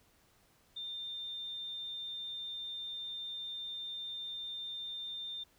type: tone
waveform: sine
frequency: 3605 Hz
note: A7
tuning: 41 cents sharp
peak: -39 dBFS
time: 0.76-5.44 s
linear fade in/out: 10 ms
effects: pink hiss -68 dBFS RMS until 5.58 s